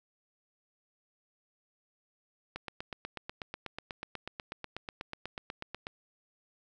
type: click train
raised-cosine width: 0.3 ms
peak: -22 dBFS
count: 28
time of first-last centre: 2.56-5.869 s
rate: 8.16 Hz
effects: none